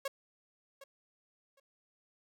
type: tone with echo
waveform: sawtooth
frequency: 549 Hz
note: C#5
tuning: 17 cents flat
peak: -30 dBFS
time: 0.05-0.08 s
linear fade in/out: 5 ms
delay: 760 ms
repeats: 2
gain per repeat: -15 dB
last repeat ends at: 1.6 s
effects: none